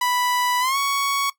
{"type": "tone with pitch glide", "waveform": "sawtooth", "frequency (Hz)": [987.8, 1115.2], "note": ["B5", "C#6"], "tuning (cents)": [0, 10], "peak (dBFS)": -16, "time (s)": [0.01, 1.3], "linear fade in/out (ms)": 5, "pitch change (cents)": 210, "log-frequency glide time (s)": [0.6, 0.77], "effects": ["noise-tail reverb RT60 0.1 s tail -17 dB re dry"]}